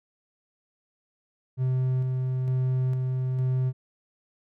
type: tone with tremolo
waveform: triangle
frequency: 128.9 Hz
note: C3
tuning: 26 cents flat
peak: -20 dBFS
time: 1.57-3.73 s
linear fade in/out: 50 ms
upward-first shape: square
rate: 1.1 Hz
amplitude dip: 25%
effects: none